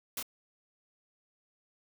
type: noise with echo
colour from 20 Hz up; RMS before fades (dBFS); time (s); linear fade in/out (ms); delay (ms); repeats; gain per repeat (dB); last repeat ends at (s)
white; -36; 0.17-0.2; 2; 27; 1; -3; 0.227
effects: none